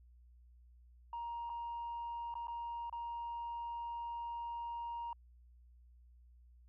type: tone with dropouts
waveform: sine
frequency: 940 Hz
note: A#5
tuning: 14 cents sharp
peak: -38 dBFS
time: 1.13-5.13 s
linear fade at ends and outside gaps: 2 ms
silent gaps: 1.495-1.499 / 2.341-2.353 / 2.471-2.481 / 2.897-2.926 s
effects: tanh soft clip ceiling -37 dBFS + added 60 Hz sine -59 dBFS peak until 6.68 s